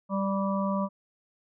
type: harmonic tone with a mistuned harmonic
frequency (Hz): 196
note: G3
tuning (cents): 0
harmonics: 1 / 3 / 5 / 6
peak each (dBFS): -27 / -32 / -34 / -35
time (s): 0.09-0.89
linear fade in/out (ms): 50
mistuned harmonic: 6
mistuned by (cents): -21
effects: none